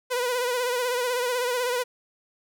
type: tone with vibrato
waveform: sawtooth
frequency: 493.9 Hz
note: B4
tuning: in tune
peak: -20 dBFS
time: 0.1-1.84 s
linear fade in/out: 20 ms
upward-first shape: sine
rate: 16 Hz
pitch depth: 55 cents each way
effects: none